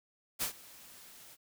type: noise with ADSR envelope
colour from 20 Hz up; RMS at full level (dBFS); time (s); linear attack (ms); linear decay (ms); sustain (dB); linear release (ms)
white; -32; 0.39-1.37; 32; 100; -22; 41
effects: none

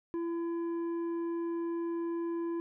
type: tone with tanh clipping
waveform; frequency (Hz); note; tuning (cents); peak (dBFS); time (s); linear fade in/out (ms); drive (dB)
sine; 337.2; E4; +39; -33; 0.14-2.6; 0; 7
effects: none

